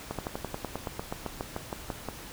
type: slowing click train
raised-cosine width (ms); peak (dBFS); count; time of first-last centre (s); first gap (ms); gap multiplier
1; -18; 17; 0.11-2.087; 77; 1.06
effects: pink hiss -44 dBFS RMS until 2.32 s